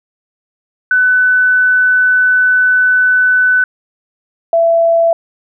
sine tone pair in turn, 1500 / 668.2 Hz, F#6 / E5, +23 / +23 cents, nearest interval octave + major second, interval 1400 cents, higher first, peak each -7 dBFS, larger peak neither, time 0.91-3.64 / 4.53-5.13 s, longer first, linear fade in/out 2 ms, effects none

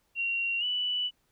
sine tone with pitch glide, 2752 to 2967 Hz, F7 to F#7, -26 to +4 cents, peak -27 dBFS, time 0.15-1.11 s, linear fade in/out 50 ms, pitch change +130 cents, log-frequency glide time 0.59-0.64 s, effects pink hiss -72 dBFS RMS until 1.31 s

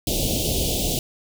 pink band-stop noise, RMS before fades -23 dBFS, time 0.07-0.99 s, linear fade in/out 2 ms, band 690 to 2800 Hz, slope 48 dB/octave, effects none

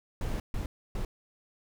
brown noise bursts at uneven times, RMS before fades -32 dBFS, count 3, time 0.21-0.4 / 0.54-0.66 / 0.95-1.05 s, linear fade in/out 2 ms, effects none

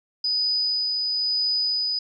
sine tone with tremolo, 4978 Hz, D#8, in tune, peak -20 dBFS, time 0.24-1.99 s, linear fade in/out 5 ms, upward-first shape sine, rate 1 Hz, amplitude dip 25%, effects none

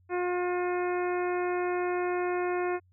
harmonic tone, 357.4 Hz, F4, 40 cents sharp, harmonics 1 / 2 / 3 / 4 / 5 / 6 / 7, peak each -28 / -34 / -38 / -40 / -42 / -44 / -45 dBFS, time 0.09-2.8 s, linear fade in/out 50 ms, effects added 91 Hz sine -60 dBFS peak until 2.92 s

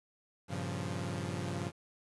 sawtooth chord, G half-diminished seventh, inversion none, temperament equal with one note detuned, 98 / 116.54 / 137.55 / 174.61 Hz, G2 / Bb2 / Db3 / F3, 0 / 0 / -13 / 0 cents, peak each -36 / -40 / -37 / -36 dBFS, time 0.48-1.72 s, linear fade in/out 50 ms, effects resampled to 24000 Hz + 10-bit

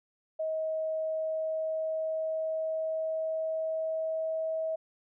sine tone with pitch glide, 634 to 641.4 Hz, D#5 to E5, +32 to -48 cents, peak -29 dBFS, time 0.39-4.76 s, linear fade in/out 10 ms, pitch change +20 cents, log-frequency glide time 0.92-4.54 s, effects none

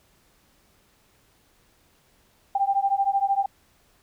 sine beating tone pair, 784 / 797 Hz, G5 / G5, 0 / +28 cents, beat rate 13 Hz, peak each -23 dBFS, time 2.55-3.46 s, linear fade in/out 5 ms, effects pink hiss -62 dBFS RMS until 4.02 s

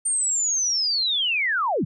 sine linear sweep, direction down, 8870 to 103.7 Hz, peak -20 dBFS, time 0.05-1.85 s, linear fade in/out 10 ms, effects none

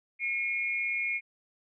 sine tone pair together, 2172 / 2409 Hz, C#7 / D7, -36 / +43 cents, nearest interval major second, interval 179 cents, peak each -30 / -32 dBFS, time 0.19-1.21 s, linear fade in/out 50 ms, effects none

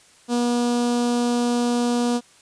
sawtooth tone with notch filter, 240.8 Hz, B3, 44 cents flat, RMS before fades -21 dBFS, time 0.28-2.21 s, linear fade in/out 50 ms, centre 2000 Hz, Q 0.86, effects white hiss -53 dBFS RMS until 2.41 s + resampled to 22050 Hz

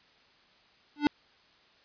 square tone with exponential growth, 293.7 Hz, D4, in tune, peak -17 dBFS, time 0.96-1.07 s, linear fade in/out 1 ms, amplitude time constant 23 ms, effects white hiss -62 dBFS RMS until 1.84 s + resampled to 11025 Hz

